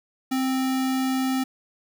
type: tone with sample-and-hold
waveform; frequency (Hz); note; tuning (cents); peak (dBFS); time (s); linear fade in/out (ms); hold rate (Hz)
sine; 261.6; C4; 0; -21; 0.31-1.44; 10; 1050
effects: none